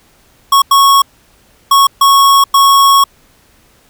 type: tone bursts at uneven times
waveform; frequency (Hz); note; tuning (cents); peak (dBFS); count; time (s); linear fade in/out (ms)
square; 1104; C#6; -7; -5; 5; 0.52-0.62 / 0.71-1.02 / 1.71-1.87 / 2.01-2.44 / 2.54-3.04; 5
effects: pink hiss -49 dBFS RMS until 3.89 s